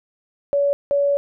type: tone pair in turn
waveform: sine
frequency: 567 / 567 Hz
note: C#5 / C#5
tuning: +39 / +39 cents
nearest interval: unison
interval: 0 cents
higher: neither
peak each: -15 dBFS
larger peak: neither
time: 0.53-0.73 / 0.91-1.17 s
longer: second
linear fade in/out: 0 ms
effects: none